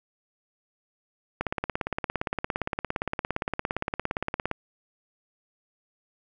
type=click train; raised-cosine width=0.5 ms; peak=-12 dBFS; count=55; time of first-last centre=1.41-4.513 s; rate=17.4 Hz; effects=none